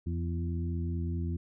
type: harmonic tone with a mistuned harmonic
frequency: 85 Hz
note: F2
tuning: 46 cents flat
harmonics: 1 / 2 / 3 / 4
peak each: -31 / -37 / -41 / -43 dBFS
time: 0.06-1.37 s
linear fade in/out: 10 ms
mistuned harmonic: 3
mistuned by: -29 cents
effects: none